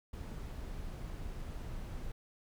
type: noise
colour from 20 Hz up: brown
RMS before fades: -42 dBFS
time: 0.13-2.12 s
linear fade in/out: 5 ms
effects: none